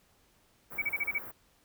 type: band-stop noise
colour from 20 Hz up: white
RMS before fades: -44 dBFS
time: 0.7-1.32 s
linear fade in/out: 20 ms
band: 1600 to 16000 Hz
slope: 24 dB/octave
type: tone bursts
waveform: sine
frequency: 2272 Hz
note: C#7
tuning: 42 cents sharp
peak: -27 dBFS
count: 6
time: 0.78-1.186 s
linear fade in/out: 10 ms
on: 41 ms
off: 32 ms
effects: pink hiss -67 dBFS RMS until 1.64 s

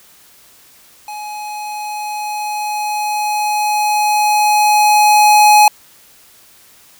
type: tone with level ramp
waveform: square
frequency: 841 Hz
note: G#5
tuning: 22 cents sharp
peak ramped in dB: -26 to -5 dBFS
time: 1.08-5.68 s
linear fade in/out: 2 ms
effects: white hiss -46 dBFS RMS until 6.99 s

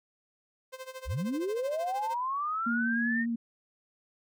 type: tone with tremolo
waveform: sawtooth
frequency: 520 Hz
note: C5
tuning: 11 cents flat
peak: -34 dBFS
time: 0.72-2.15 s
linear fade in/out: 20 ms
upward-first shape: sine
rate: 13 Hz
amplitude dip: 85%
type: linear sweep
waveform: sine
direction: up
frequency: 41.43 to 1864.7 Hz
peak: -29 dBFS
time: 1.05-3.26 s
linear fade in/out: 50 ms
type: tone with vibrato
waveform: sine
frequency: 233.1 Hz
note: A#3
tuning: in tune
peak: -28 dBFS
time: 2.66-3.36 s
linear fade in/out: 10 ms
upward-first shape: sine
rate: 10 Hz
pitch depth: 15 cents each way
effects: none

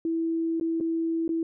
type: tone with dropouts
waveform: sine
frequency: 328.6 Hz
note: E4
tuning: 5 cents flat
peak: -24 dBFS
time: 0.05-1.43 s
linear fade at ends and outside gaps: 2 ms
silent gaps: 0.599-0.61 / 0.802-0.808 / 1.279-1.291 s
effects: none

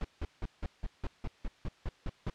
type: noise bursts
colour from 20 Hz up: brown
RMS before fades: -34 dBFS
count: 12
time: 0.01-2.3 s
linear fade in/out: 2 ms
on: 35 ms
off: 170 ms
effects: white hiss -62 dBFS RMS until 2.34 s + low-pass 4000 Hz 12 dB/octave

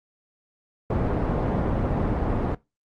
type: low-pass noise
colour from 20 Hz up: pink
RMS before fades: -24 dBFS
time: 0.9-2.55 s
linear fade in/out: 5 ms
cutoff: 800 Hz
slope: 12 dB/octave
effects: noise-tail reverb RT60 0.2 s tail -19 dB re dry + Opus 32 kbps

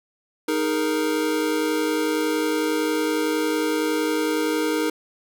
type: chord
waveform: square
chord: D# suspended fourth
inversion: none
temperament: equal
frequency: 311.1 / 415.3 / 466.2 Hz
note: D#4 / G#4 / A#4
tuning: 0 / 0 / 0 cents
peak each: -24 / -29 / -26 dBFS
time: 0.48-4.9 s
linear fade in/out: 5 ms
effects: none

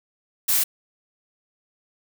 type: noise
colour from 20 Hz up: blue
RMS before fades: -20 dBFS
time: 0.48-0.64 s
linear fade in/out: 10 ms
effects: none

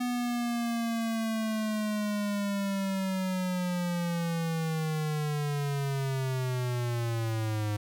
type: linear sweep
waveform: square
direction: down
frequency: 246.9 to 103.83 Hz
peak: -29 dBFS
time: 0-7.77 s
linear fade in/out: 10 ms
effects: none

